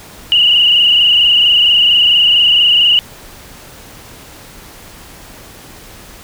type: tone with frequency modulation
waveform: sine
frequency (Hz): 2894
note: F#7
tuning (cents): -39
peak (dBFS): -6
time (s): 0.32-2.99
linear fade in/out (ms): 0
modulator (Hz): 24.4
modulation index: 3.8
effects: pink hiss -36 dBFS RMS until 6.23 s